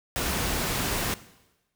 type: noise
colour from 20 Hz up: pink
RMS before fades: -28 dBFS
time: 0.16-1.14 s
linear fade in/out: 0 ms
effects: noise-tail reverb RT60 1.0 s tail -17 dB re dry